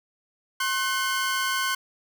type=tone pair together; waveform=sawtooth; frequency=1067.7 / 1510 Hz; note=C6 / F#6; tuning=+35 / +35 cents; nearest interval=tritone; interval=600 cents; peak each=-23 dBFS; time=0.6-1.75 s; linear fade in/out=5 ms; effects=none